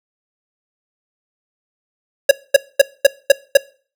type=tone bursts; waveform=square; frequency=554.4 Hz; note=C#5; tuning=in tune; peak=-4 dBFS; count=6; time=2.29-3.572 s; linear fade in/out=5 ms; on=22 ms; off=230 ms; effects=noise-tail reverb RT60 0.4 s tail -22 dB re dry